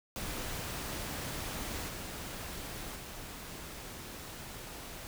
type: noise with level steps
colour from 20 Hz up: pink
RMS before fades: -39 / -42 / -45 dBFS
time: 0.16-5.07 s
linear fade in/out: 0 ms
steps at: 1.88 / 2.95 s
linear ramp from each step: 10 ms
effects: none